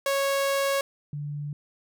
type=tone pair in turn; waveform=sawtooth / sine; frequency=552 / 146.21 Hz; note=C#5 / D3; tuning=-7 / -7 cents; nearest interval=octave + major seventh; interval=2300 cents; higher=first; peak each=-19 / -30 dBFS; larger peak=first; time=0.06-0.81 / 1.13-1.53 s; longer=first; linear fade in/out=2 ms; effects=none